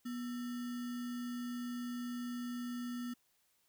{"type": "tone with sample-and-hold", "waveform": "sine", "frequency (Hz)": 243.1, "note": "B3", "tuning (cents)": -27, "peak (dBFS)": -38, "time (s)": [0.05, 3.14], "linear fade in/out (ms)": 10, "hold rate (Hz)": 1575, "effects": ["white hiss -75 dBFS RMS until 3.68 s"]}